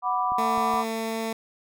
sine chord, B minor, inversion second, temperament equal, 740 / 987.8 / 1174.7 Hz, F#5 / B5 / D6, 0 / 0 / 0 cents, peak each -27 / -26 / -27 dBFS, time 0.02-0.85 s, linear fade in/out 50 ms
clicks, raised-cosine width 3 ms, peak -29 dBFS, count 3, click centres 0.32 / 0.578 / 0.74 s
15% pulse tone, 224.3 Hz, A3, 34 cents sharp, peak -21 dBFS, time 0.38-1.33 s, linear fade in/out 5 ms
effects none

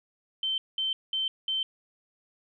sine tone bursts, 3099 Hz, G7, 21 cents flat, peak -26 dBFS, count 4, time 0.43-1.63 s, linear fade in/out 2 ms, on 150 ms, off 200 ms, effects none

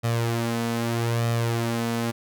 sawtooth tone with flanger, 116.54 Hz, A#2, in tune, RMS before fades -25 dBFS, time 0.03-2.12 s, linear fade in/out 20 ms, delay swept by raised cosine 1.6 to 4.1 ms, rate 0.8 Hz, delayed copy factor +0.55, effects none

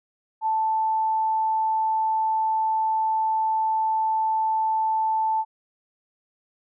sine tone, 880 Hz, A5, in tune, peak -20 dBFS, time 0.41-5.45 s, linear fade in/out 50 ms, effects none

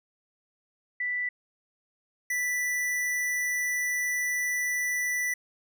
sine / square tone pair in turn, 1975.5 / 1975.5 Hz, B6 / B6, 0 / 0 cents, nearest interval unison, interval 0 cents, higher neither, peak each -27 / -27 dBFS, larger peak neither, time 1-1.29 / 2.3-5.34 s, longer second, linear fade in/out 5 ms, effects none

